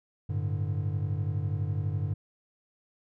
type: chord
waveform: triangle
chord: G suspended second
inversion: none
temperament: equal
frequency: 98 / 110 / 146.83 Hz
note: G2 / A2 / D3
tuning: 0 / 0 / 0 cents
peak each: -28 / -32 / -31 dBFS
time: 0.29-2.14 s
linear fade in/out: 10 ms
effects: none